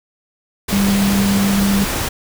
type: tone in noise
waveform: sine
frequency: 198.6 Hz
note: G3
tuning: 23 cents sharp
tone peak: -13 dBFS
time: 0.72-1.85 s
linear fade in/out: 10 ms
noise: pink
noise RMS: -21 dBFS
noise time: 0.68-2.09 s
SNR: +5 dB
effects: none